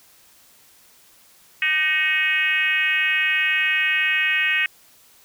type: tone with frequency modulation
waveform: sine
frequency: 2203 Hz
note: C#7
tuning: 11 cents flat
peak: -17 dBFS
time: 1.62-4.66 s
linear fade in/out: 2 ms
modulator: 332 Hz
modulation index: 1.7
effects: white hiss -53 dBFS RMS until 5.24 s